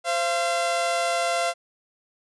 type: tone pair together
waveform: sawtooth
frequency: 523.3 / 683.8 Hz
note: C5 / F5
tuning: 0 / -37 cents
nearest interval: perfect fourth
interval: 463 cents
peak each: -25 / -19 dBFS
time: 0.04-1.54 s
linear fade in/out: 50 ms
effects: resampled to 24000 Hz